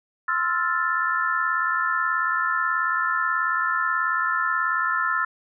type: chord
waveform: sine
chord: F major seventh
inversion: second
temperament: equal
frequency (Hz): 1046.5 / 1318.5 / 1396.9 / 1760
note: C6 / E6 / F6 / A6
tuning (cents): 0 / 0 / 0 / 0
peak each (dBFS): -29 / -25 / -26 / -26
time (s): 0.28-5.25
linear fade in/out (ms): 5
effects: none